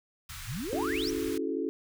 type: band-stop noise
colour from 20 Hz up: pink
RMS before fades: -42 dBFS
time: 0.29-1.38 s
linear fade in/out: 5 ms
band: 130 to 1200 Hz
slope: 24 dB/octave
type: exponential sweep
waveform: sine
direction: up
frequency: 98 to 6300 Hz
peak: -33 dBFS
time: 0.47-1.11 s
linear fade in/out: 20 ms
type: chord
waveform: sine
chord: F# minor seventh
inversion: second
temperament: equal with one note detuned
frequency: 277.2 / 329.6 / 370 / 431.9 Hz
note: C#4 / E4 / F#4 / A4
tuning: 0 / 0 / 0 / -32 cents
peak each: -34 / -34 / -36 / -34 dBFS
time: 0.73-1.69 s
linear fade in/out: 0 ms
effects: none